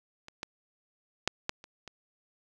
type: clicks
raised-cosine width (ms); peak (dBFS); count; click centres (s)
0.2; -28 / -18 / -8 / -12 / -30 / -26; 6; 0.284 / 0.431 / 1.276 / 1.494 / 1.641 / 1.877
effects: none